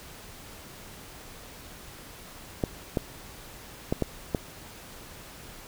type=clicks; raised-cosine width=2 ms; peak=-11 dBFS; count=5; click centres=2.638 / 2.972 / 3.925 / 4.023 / 4.348 s; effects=pink hiss -46 dBFS RMS until 5.67 s